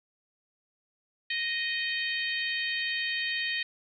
harmonic tone, 622.3 Hz, D#5, in tune, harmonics 3 / 4 / 5 / 6 / 7, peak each -32 / -34 / -36 / -38 / -39 dBFS, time 1.3-3.63 s, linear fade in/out 5 ms, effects none

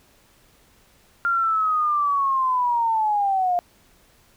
sine linear sweep, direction down, 1396.9 to 698.5 Hz, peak -18 dBFS, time 1.25-3.59 s, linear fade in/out 0 ms, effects pink hiss -57 dBFS RMS until 4.36 s

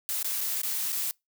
blue noise with dropouts, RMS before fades -30 dBFS, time 0.09-1.11 s, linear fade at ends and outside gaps 0 ms, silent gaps 0.228-0.245 / 0.407-0.412 / 0.616-0.633 / 0.921-0.927 s, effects noise-tail reverb RT60 0.2 s tail -26 dB re dry

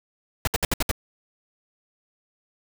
pink noise bursts, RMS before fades -22 dBFS, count 6, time 0.45-0.914 s, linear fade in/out 2 ms, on 24 ms, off 64 ms, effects none

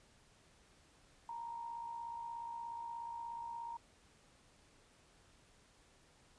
sine tone with amplitude modulation, 932.3 Hz, A#5, in tune, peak -40 dBFS, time 1.29-3.77 s, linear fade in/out 2 ms, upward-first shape sine, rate 56.8 Hz, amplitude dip 50%, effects pink hiss -67 dBFS RMS until 6.38 s + resampled to 22050 Hz

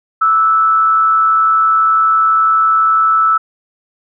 sine tone with frequency modulation, 1314 Hz, E6, 6 cents flat, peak -8 dBFS, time 0.21-3.38 s, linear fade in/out 10 ms, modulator 150 Hz, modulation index 0.34, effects none

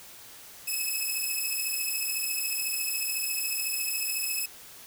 5% pulse beating tone pair, 2576 / 2590 Hz, E7 / E7, -41 / -31 cents, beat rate 14 Hz, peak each -22 dBFS, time 0.67-4.46 s, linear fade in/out 10 ms, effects white hiss -48 dBFS RMS until 4.86 s

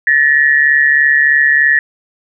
sine tone pair together, 1745.8 / 1889 Hz, A6 / A#6, -14 / +22 cents, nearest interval minor second, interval 136 cents, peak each -10 dBFS, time 0.07-1.79 s, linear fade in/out 2 ms, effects none

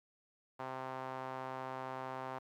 sawtooth tone with band-pass filter, 130.81 Hz, C3, in tune, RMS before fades -43 dBFS, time 0.59-2.39 s, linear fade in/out 10 ms, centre 920 Hz, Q 1.9, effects 12-bit

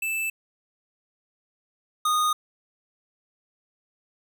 square tone pair in turn, 2640 / 1234.1 Hz, E7 / D#6, +2 / -15 cents, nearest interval octave + minor second, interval 1317 cents, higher first, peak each -26 / -21 dBFS, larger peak second, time 0.02-0.3 / 2.05-2.33 s, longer neither, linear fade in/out 5 ms, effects none

